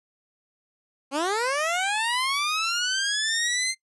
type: linear sweep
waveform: 15% pulse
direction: up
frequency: 261.6 to 2100 Hz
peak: -17 dBFS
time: 1.11-3.75 s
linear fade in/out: 50 ms
effects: noise-tail reverb RT60 0.1 s tail -20 dB re dry + resampled to 24000 Hz